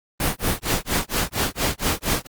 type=noise with tremolo; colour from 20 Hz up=pink; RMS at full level=-20 dBFS; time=0.2-2.27 s; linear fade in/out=2 ms; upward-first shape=sine; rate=4.3 Hz; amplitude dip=100%; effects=Opus 32 kbps